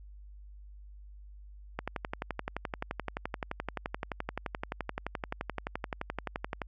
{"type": "click train", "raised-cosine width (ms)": 0.5, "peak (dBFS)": -18, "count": 57, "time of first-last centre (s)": [1.79, 6.618], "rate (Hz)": 11.6, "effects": ["added 50 Hz sine -47 dBFS peak until 6.67 s"]}